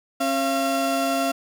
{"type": "tone pair together", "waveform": "35% pulse", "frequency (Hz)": [271, 682.9], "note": ["C#4", "F5"], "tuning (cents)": [-39, -39], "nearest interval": "octave + major third", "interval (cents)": 1600, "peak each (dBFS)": [-23, -21], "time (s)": [0.2, 1.32], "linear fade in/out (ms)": 10, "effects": []}